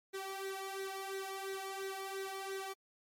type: tone with flanger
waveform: sawtooth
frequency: 387.1 Hz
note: G4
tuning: 22 cents flat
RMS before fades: -42 dBFS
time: 0.13-2.74 s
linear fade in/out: 20 ms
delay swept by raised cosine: 0.5 to 1.7 ms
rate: 2.9 Hz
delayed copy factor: +0.75
effects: MP3 64 kbps